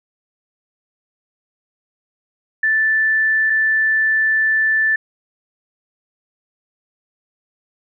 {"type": "tone pair in turn", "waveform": "sine", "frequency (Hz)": [1760, 1760], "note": ["A6", "A6"], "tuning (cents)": [0, 0], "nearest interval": "unison", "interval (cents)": 0, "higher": "neither", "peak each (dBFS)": -13, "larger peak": "neither", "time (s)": [[2.63, 3.5], [3.5, 4.96]], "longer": "second", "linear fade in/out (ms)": 5, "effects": []}